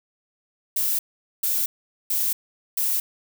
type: noise bursts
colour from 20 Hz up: violet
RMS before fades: -23 dBFS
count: 4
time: 0.76-3 s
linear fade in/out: 5 ms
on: 230 ms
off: 440 ms
effects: none